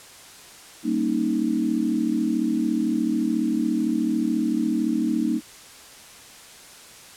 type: chord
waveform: sine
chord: Eb dominant seventh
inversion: first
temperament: equal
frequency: 196 / 233.1 / 277.2 / 311.1 Hz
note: G3 / Bb3 / Db4 / Eb4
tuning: 0 / 0 / 0 / 0 cents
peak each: -30 / -24 / -28 / -24 dBFS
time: 0.83-5.41 s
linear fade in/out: 50 ms
effects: white hiss -45 dBFS RMS until 7.16 s + low-pass 10000 Hz 12 dB/octave